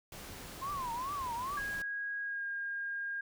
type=noise; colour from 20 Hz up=pink; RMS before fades=-47 dBFS; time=0.12-1.82 s; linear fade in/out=2 ms
type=tone with vibrato; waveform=sine; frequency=1039 Hz; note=C6; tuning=12 cents flat; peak=-35 dBFS; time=0.61-1.6 s; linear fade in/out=20 ms; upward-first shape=triangle; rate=2.4 Hz; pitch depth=230 cents each way
type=tone with pitch glide; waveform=sine; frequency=1645 to 1616.7 Hz; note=G#6 to G#6; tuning=-17 to -47 cents; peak=-35 dBFS; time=1.57-3.21 s; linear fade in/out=5 ms; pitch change=-30 cents; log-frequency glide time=2.21-2.46 s
effects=none